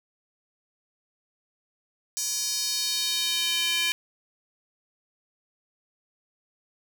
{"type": "tone with high-pass filter sweep", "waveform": "square", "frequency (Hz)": 340, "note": "F4", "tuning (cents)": -46, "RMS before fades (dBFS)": -27, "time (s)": [2.17, 3.92], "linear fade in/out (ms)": 0, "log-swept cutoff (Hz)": [6100, 2600], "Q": 2.6, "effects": ["9-bit"]}